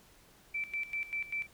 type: tone with tremolo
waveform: sine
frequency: 2330 Hz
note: D7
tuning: 14 cents flat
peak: -32 dBFS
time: 0.54-1.47 s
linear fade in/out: 10 ms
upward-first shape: square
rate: 5.1 Hz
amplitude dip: 80%
effects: pink hiss -61 dBFS RMS until 1.53 s